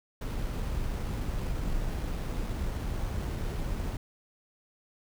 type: noise with sample-and-hold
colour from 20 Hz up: brown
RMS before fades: -32 dBFS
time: 0.21-3.97 s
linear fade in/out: 5 ms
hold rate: 7350 Hz
effects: none